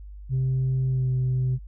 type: tone with pitch glide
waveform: sine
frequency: 130.81 to 128.34 Hz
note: C3 to C3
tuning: 0 to -33 cents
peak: -19 dBFS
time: 0.29-1.59 s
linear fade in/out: 50 ms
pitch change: -33 cents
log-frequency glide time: 0.88-1.1 s
effects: tanh soft clip ceiling -19 dBFS + added 50 Hz sine -38 dBFS peak until 1.67 s